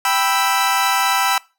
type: chord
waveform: sawtooth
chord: E minor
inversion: first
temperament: equal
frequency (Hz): 784 / 987.8 / 1318.5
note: G5 / B5 / E6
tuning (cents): 0 / 0 / 0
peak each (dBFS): -16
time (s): 0.05-1.38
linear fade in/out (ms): 2
effects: noise-tail reverb RT60 0.3 s tail -22 dB re dry